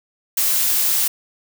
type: noise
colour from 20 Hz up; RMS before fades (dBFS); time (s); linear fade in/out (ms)
blue; -18; 0.37-1.08; 5
effects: none